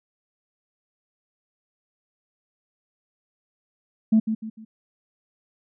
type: tone with echo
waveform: sine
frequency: 220 Hz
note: A3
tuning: in tune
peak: -12 dBFS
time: 4.12-4.2 s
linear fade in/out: 10 ms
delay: 150 ms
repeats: 3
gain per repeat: -9 dB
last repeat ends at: 4.65 s
effects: tanh soft clip ceiling -10 dBFS